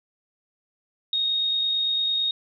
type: tone with amplitude modulation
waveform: sine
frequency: 3729 Hz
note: A#7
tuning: in tune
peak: -20 dBFS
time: 1.13-2.31 s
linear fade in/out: 2 ms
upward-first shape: sine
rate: 48.9 Hz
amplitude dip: 25%
effects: none